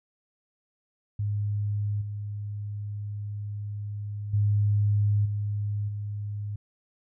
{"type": "tone with level steps", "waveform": "sine", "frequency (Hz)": 103.3, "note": "G#2", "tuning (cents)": -9, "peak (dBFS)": [-25, -31, -20, -26, -30], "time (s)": [1.19, 6.56], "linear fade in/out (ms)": 5, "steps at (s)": [2.01, 4.33, 5.25, 5.88], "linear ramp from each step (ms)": 10, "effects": []}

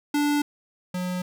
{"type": "tone pair in turn", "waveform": "square", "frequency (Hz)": [292.1, 181.06], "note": ["D4", "F#3"], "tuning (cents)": [-9, -37], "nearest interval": "minor sixth", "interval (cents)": 828, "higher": "first", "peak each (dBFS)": [-21, -27], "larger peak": "first", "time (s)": [[0.14, 0.42], [0.94, 1.22]], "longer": "neither", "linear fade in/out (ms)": 5, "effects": []}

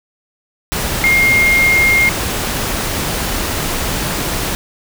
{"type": "tone in noise", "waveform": "sine", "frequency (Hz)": 2129, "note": "C7", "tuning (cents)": 30, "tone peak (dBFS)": -9, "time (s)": [1.04, 2.09], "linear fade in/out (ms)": 0, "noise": "pink", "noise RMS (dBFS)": -19, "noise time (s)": [0.72, 4.55], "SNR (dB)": 7, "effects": []}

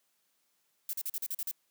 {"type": "noise bursts", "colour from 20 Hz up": "violet", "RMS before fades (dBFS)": -35, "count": 8, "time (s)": [0.89, 1.513], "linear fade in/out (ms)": 2, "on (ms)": 42, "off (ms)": 41, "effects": ["white hiss -75 dBFS RMS until 1.7 s", "high-pass 150 Hz 12 dB/octave"]}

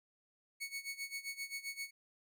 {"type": "tone with tremolo", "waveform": "sawtooth", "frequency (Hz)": 2217, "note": "C#7", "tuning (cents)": 0, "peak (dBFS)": -35, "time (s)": [0.6, 1.91], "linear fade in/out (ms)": 20, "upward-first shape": "sine", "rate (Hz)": 7.6, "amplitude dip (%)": 85, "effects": []}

